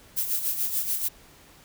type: noise with tremolo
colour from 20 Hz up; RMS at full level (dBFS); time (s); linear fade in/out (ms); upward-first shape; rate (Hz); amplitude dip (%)
violet; -25; 0.16-1.09; 20; sine; 6.9; 60
effects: pink hiss -53 dBFS RMS until 1.64 s